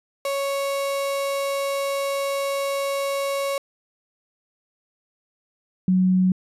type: tone pair in turn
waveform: 35% pulse / sine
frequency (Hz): 554.4 / 185.01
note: C#5 / F#3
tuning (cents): 0 / 0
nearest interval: octave + perfect fifth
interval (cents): 1900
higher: first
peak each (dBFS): -21 / -15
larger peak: second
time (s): 0.25-3.58 / 5.88-6.32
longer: first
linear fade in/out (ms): 2
effects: resampled to 32000 Hz